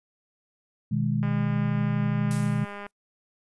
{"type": "chord", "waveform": "sine", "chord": "G# minor", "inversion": "first", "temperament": "equal", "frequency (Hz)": [123.47, 155.56, 207.7], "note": ["B2", "D#3", "G#3"], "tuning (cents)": [0, 0, 0], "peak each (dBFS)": -27, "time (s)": [0.91, 2.65], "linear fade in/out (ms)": 10}
{"type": "click train", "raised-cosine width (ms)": 0.5, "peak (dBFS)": -24, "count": 333, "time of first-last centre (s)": [1.23, 2.865], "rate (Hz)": 203}
{"type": "noise with exponential decay", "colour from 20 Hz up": "blue", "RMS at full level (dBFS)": -35, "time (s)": [2.31, 2.91], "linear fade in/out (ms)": 0, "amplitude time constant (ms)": 130}
{"effects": ["noise-tail reverb RT60 0.1 s tail -25 dB re dry", "resampled to 24000 Hz"]}